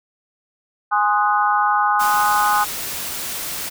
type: chord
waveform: sine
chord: Ab dominant seventh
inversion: none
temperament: equal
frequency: 830.6 / 1046.5 / 1244.5 / 1480 Hz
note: Ab5 / C6 / Eb6 / Gb6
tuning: 0 / 0 / 0 / 0 cents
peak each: -18 / -22 / -19 / -23 dBFS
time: 0.91-2.65 s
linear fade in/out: 20 ms
type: noise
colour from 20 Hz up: white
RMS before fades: -27 dBFS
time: 1.99-3.7 s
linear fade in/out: 20 ms
effects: none